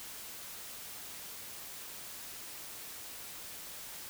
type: silence
effects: white hiss -46 dBFS RMS until 4.09 s